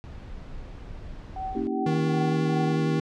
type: noise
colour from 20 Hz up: brown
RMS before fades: -39 dBFS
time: 0.04-1.67 s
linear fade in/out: 0 ms
type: tone with tremolo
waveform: sine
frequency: 760 Hz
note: F#5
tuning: 46 cents sharp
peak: -28 dBFS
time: 1.36-2.78 s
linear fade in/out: 2 ms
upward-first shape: triangle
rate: 2.6 Hz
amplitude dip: 100%
type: chord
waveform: sine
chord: A# diminished seventh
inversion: none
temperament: equal with one note detuned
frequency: 233.1 / 277.2 / 322.5 / 392 Hz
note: A#3 / C#4 / E4 / G4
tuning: 0 / 0 / -38 / 0 cents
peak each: -31 dBFS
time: 1.55-3 s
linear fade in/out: 5 ms
type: tone with vibrato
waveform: square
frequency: 157.6 Hz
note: D#3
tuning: 23 cents sharp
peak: -25 dBFS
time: 1.86-3 s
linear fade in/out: 5 ms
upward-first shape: sine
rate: 11 Hz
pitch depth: 13 cents each way
effects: low-pass 5000 Hz 12 dB/octave